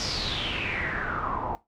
pink noise with low-pass filter sweep, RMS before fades -30 dBFS, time 0-1.55 s, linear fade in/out 0 ms, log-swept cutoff 5500 to 830 Hz, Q 6.8, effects noise-tail reverb RT60 0.2 s tail -17 dB re dry

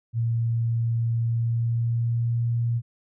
sine tone with pitch glide, 115.8 to 117.69 Hz, A#2 to A#2, -11 to +17 cents, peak -21 dBFS, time 0.13-2.82 s, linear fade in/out 50 ms, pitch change +28 cents, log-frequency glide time 1.2-2.44 s, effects none

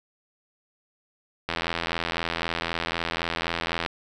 click train, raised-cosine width 0.3 ms, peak -10 dBFS, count 200, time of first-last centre 1.49-3.862 s, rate 83.9 Hz, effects none

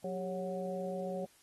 harmonic tone with a mistuned harmonic, 184.5 Hz, F#3, 5 cents flat, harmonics 1 / 2 / 3 / 4, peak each -40 / -42 / -38 / -45 dBFS, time 0.04-1.25 s, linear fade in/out 5 ms, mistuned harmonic 2, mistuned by +120 cents, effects white hiss -65 dBFS RMS until 1.42 s + AAC 32 kbps

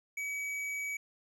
triangle tone with hard clipping, 2275 Hz, C#7, 44 cents sharp, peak -36 dBFS, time 0.17-0.97 s, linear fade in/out 5 ms, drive 13 dB, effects none

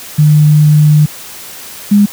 sine tone pair in turn, 150.8 / 204.6 Hz, D3 / G#3, +46 / -26 cents, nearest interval perfect fourth, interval 528 cents, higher second, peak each -3 dBFS, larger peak neither, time 0.18-1.06 / 1.91-2.06 s, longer first, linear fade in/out 10 ms, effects white hiss -29 dBFS RMS until 2.12 s + high-pass 60 Hz 12 dB/octave

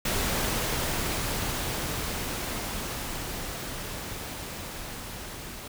pink noise with level ramp, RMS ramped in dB -27 to -40 dBFS, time 0.05-5.68 s, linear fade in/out 5 ms, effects none

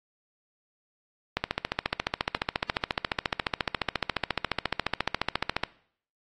click train, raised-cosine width 0.3 ms, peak -9 dBFS, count 62, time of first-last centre 1.37-5.636 s, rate 14.3 Hz, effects noise-tail reverb RT60 0.6 s tail -21 dB re dry + AAC 32 kbps

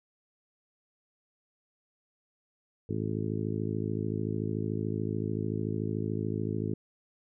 harmonic tone, 53.6 Hz, A1, 45 cents flat, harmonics 2 / 3 / 4 / 5 / 6 / 7 / 8, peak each -34 / -36 / -37 / -38 / -39 / -39 / -40 dBFS, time 2.89-6.74 s, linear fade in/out 5 ms, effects none

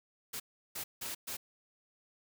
white noise bursts at uneven times, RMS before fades -40 dBFS, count 4, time 0.33-0.4 / 0.75-0.84 / 1.01-1.15 / 1.27-1.37 s, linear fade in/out 10 ms, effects none

